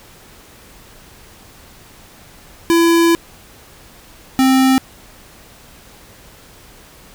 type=tone pair in turn; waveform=square; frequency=335.7 / 263 Hz; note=E4 / C4; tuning=+32 / +9 cents; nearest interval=major third; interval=423 cents; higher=first; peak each=-10 dBFS; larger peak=neither; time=2.7-3.15 / 4.39-4.78 s; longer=first; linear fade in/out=0 ms; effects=pink hiss -43 dBFS RMS until 7.14 s